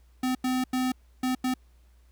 square tone bursts at uneven times, 255.6 Hz, C4, 40 cents flat, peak -25 dBFS, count 5, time 0.23-0.35 / 0.44-0.64 / 0.73-0.92 / 1.23-1.35 / 1.44-1.54 s, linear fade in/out 5 ms, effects added 60 Hz sine -55 dBFS peak until 2.11 s + pink hiss -69 dBFS RMS until 2.11 s

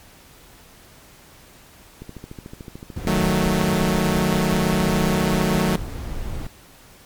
click train, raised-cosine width 3 ms, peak -22 dBFS, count 15, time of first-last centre 2.02-3.049 s, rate 13.6 Hz
brown noise, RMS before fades -29 dBFS, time 2.96-6.47 s, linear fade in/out 5 ms
sawtooth chord, D# diminished, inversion none, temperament equal, 155.56 / 185 / 220 Hz, D#3 / F#3 / A3, 0 / 0 / 0 cents, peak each -19 / -17 / -19 dBFS, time 3.07-5.76 s, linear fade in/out 2 ms
effects pink hiss -48 dBFS RMS until 7.05 s + MP3 96 kbps

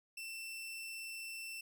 sawtooth tone, 2681 Hz, E7, 29 cents sharp, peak -40 dBFS, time 0.17-1.61 s, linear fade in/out 5 ms, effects none

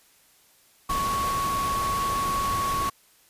sine tone in noise, 1111 Hz, C#6, 4 cents sharp, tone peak -24 dBFS, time 0.89-2.9 s, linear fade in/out 10 ms, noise pink, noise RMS -32 dBFS, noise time 0.89-2.9 s, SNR +5 dB, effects white hiss -59 dBFS RMS until 3.29 s + resampled to 32000 Hz

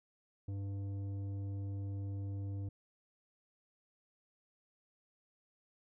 triangle tone with tanh clipping, 99 Hz, G2, 18 cents sharp, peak -39 dBFS, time 0.48-2.69 s, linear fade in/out 5 ms, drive 14 dB, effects none

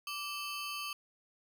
25% pulse ring-modulated tone, 1900 Hz, A#6, 33 cents sharp, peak -31 dBFS, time 0.07-0.93 s, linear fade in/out 2 ms, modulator 731 Hz, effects none

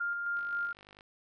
sine tone with tremolo, 1402 Hz, F6, 6 cents sharp, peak -30 dBFS, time 0-0.73 s, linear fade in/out 10 ms, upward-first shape square, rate 3.8 Hz, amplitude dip 30%
click train, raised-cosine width 0.3 ms, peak -38 dBFS, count 33, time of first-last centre 0.37-1.009 s, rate 50.1 Hz
effects none

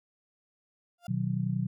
35% pulse tone with exponential growth, 698.5 Hz, F5, in tune, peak -39 dBFS, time 0.98-1.07 s, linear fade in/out 5 ms, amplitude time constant 18 ms
sine chord, B major, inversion none, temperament just, 123.47 / 154.34 / 185.21 Hz, B2 / D#3 / F#3, 0 / -14 / +2 cents, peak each -31 / -33 / -31 dBFS, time 1.08-1.67 s, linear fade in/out 10 ms
effects none

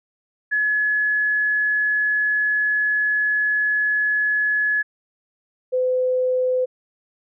sine tone pair in turn, 1700 / 508.2 Hz, G#6 / B4, +40 / +49 cents, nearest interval octave + major sixth, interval 2091 cents, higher first, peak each -17 dBFS, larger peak neither, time 0.51-4.83 / 5.72-6.66 s, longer first, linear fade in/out 20 ms, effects none

